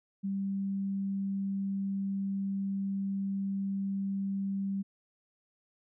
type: tone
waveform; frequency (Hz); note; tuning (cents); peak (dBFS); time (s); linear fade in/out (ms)
sine; 196; G3; 0; -30; 0.23-4.83; 20
effects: none